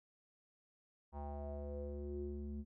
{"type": "tone with low-pass filter sweep", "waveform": "square", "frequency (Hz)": 72.3, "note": "D2", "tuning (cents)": -27, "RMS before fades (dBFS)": -44, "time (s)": [1.12, 2.65], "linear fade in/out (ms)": 50, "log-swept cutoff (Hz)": [890, 250], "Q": 6.4, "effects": []}